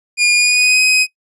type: tone with pitch glide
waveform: sawtooth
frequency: 2428 to 2517 Hz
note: D#7 to D#7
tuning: -43 to +19 cents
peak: -6 dBFS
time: 0.17-1.07 s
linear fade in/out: 50 ms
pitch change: +62 cents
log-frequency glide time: 0.35-0.8 s
effects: noise-tail reverb RT60 0.1 s tail -19 dB re dry + resampled to 22050 Hz